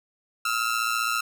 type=ring-modulated tone; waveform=sawtooth; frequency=1338 Hz; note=E6; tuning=25 cents sharp; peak=-17 dBFS; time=0.45-1.21 s; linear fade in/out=5 ms; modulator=57.5 Hz; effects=none